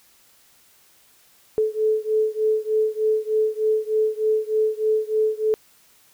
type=beating tone pair; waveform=sine; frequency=432.4 / 435.7 Hz; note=A4 / A4; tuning=-30 / -17 cents; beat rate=3.3 Hz; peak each=-21 / -22 dBFS; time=1.58-5.54 s; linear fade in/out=0 ms; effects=white hiss -56 dBFS RMS until 6.13 s